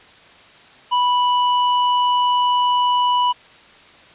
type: tone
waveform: square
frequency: 985 Hz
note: B5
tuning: 5 cents flat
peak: -15 dBFS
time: 0.91-3.33 s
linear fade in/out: 20 ms
effects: white hiss -46 dBFS RMS until 4.14 s + resampled to 8000 Hz